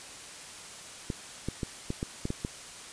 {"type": "clicks", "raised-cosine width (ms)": 3, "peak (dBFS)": -18, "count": 8, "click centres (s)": [1.102, 1.486, 1.632, 1.904, 2.029, 2.254, 2.304, 2.449], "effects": ["white hiss -45 dBFS RMS until 2.92 s", "resampled to 22050 Hz"]}